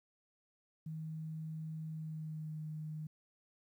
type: tone with pitch glide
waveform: sine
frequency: 158.1 to 154.67 Hz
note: D#3 to D#3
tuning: +28 to -10 cents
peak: -40 dBFS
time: 0.86-3.07 s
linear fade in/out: 5 ms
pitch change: -38 cents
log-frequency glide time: 1.88-2.61 s
effects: 12-bit